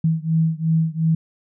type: beating tone pair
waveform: sine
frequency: 160.3 / 163.1 Hz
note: E3 / E3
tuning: -48 / -18 cents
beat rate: 2.8 Hz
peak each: -19 / -20 dBFS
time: 0.04-1.15 s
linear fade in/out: 5 ms
effects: none